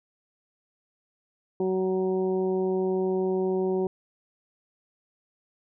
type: harmonic tone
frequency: 187.3 Hz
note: F#3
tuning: 21 cents sharp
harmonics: 1 / 2 / 3 / 4 / 5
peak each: -30 / -24 / -38 / -38 / -42 dBFS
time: 1.6-3.87 s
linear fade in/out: 2 ms
effects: none